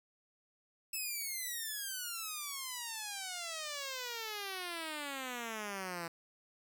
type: exponential sweep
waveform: 5% pulse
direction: down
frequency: 2637 to 165.1 Hz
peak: -28 dBFS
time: 0.93-6.08 s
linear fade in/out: 5 ms
effects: none